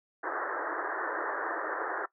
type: band-pass noise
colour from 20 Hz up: white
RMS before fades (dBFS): -34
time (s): 0.23-2.06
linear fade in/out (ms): 10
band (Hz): 310 to 1800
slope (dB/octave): 96
effects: noise-tail reverb RT60 0.1 s tail -18 dB re dry